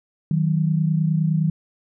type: tone pair together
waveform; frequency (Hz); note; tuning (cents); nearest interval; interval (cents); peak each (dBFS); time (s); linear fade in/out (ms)
sine; 157.25 / 187; D#3 / F#3; +19 / +19; minor third; 300; -18 / -23; 0.31-1.5; 2
effects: none